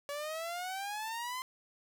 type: exponential sweep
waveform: sawtooth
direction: up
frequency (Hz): 567 to 1040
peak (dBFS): -33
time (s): 0.09-1.42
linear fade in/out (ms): 0
effects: none